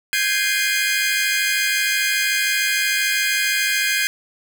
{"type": "chord", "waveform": "sawtooth", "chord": "Ab major seventh", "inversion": "third", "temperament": "equal with one note detuned", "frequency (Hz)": [1568, 1661.2, 2093, 2459], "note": ["G6", "Ab6", "C7", "Eb7"], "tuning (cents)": [0, 0, 0, -21], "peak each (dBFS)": -20, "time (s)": [0.13, 4.07], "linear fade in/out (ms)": 0, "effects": []}